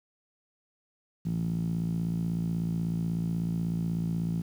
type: tone with band-pass filter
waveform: 10% pulse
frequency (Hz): 56.3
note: A1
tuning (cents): +40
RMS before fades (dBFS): -30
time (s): 1.25-4.42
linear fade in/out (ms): 10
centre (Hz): 160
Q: 4.5
effects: 9-bit